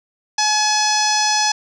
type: tone with low-pass filter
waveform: sawtooth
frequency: 850 Hz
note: G#5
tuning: 40 cents sharp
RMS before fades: -17 dBFS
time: 0.38-1.52 s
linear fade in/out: 5 ms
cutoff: 5600 Hz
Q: 9.9
effects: none